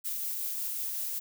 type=noise with tremolo; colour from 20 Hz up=violet; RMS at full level=-33 dBFS; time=0.04-1.2 s; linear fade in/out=20 ms; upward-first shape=triangle; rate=5.4 Hz; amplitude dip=25%; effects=none